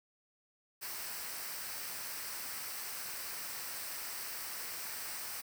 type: noise with comb filter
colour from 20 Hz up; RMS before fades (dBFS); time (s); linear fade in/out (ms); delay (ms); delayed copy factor
white; -42; 0.81-5.42; 20; 0.29; -0.5
effects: none